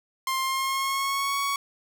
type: tone with pitch glide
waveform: sawtooth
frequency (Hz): 1056 to 1117.5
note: C6 to C#6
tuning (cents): +16 to +14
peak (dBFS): -21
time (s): 0.27-1.56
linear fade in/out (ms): 2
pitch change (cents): +98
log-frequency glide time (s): 0.41-1.39
effects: none